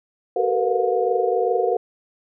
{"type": "tone cluster", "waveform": "sine", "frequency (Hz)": [381.2, 449, 474, 496.6, 715], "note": ["G4", "A4", "A#4", "B4", "F5"], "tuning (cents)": [-48, 35, 29, 9, 41], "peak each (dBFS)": -24, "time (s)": [0.36, 1.77], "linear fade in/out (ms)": 5, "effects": []}